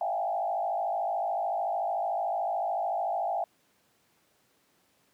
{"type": "tone with frequency modulation", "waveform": "sine", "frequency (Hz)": 739, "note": "F#5", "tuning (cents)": -2, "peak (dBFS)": -27, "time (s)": [0.01, 3.44], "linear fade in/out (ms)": 2, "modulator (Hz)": 53.6, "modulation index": 1.7, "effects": ["pink hiss -68 dBFS RMS until 5.13 s", "high-pass 150 Hz 12 dB/octave"]}